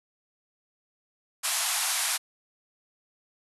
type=band-pass noise; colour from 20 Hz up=white; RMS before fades=-28 dBFS; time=1.43-2.18 s; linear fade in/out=20 ms; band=650 to 12000 Hz; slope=96 dB/octave; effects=none